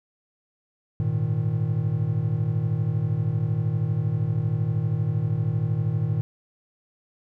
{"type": "chord", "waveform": "triangle", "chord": "Ab suspended second", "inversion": "none", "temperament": "equal", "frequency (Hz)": [103.83, 116.54, 155.56], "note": ["Ab2", "Bb2", "Eb3"], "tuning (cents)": [0, 0, 0], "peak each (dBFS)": [-26, -23, -24], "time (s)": [1, 6.21], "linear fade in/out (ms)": 0, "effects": []}